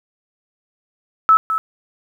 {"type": "tone with echo", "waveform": "sine", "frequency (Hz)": 1305, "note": "E6", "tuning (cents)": -18, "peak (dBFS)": -7, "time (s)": [1.29, 1.37], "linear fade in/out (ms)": 0, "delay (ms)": 210, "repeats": 1, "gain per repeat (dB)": -9, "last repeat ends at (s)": 1.58, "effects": ["8-bit"]}